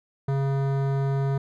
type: tone with hard clipping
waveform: sine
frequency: 137.2 Hz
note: C#3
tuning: 17 cents flat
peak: -24 dBFS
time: 0.28-1.38 s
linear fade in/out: 5 ms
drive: 16 dB
effects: none